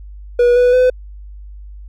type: tone with pitch steps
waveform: triangle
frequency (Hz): 484.2 / 493.1 / 505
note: B4 / B4 / B4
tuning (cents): -34 / -3 / +39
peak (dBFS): -6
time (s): 0.39-0.9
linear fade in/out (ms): 5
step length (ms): 170
effects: added 50 Hz sine -31 dBFS peak until 1.88 s